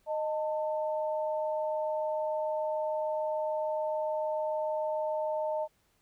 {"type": "tone pair together", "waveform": "sine", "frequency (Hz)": [618.8, 892], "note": ["D#5", "A5"], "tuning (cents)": [-10, 23], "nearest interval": "tritone", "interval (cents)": 633, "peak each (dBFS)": [-30, -35], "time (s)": [0.06, 5.68], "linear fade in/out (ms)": 50, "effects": ["pink hiss -71 dBFS RMS until 6.01 s"]}